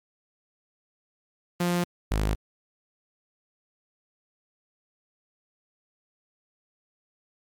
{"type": "tone pair in turn", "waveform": "sawtooth", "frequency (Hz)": [175.5, 52.18], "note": ["F3", "G#1"], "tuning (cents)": [9, 9], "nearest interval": "octave + major sixth", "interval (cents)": 2100, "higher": "first", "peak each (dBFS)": -19, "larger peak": "neither", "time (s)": [[1.6, 1.84], [2.11, 2.35]], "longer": "neither", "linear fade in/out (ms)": 5, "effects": ["MP3 96 kbps"]}